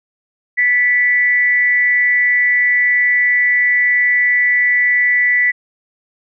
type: tone with amplitude modulation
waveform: sine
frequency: 1972 Hz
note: B6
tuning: 3 cents flat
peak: -8 dBFS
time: 0.57-5.52 s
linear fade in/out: 20 ms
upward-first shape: sine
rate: 241 Hz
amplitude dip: 50%
effects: none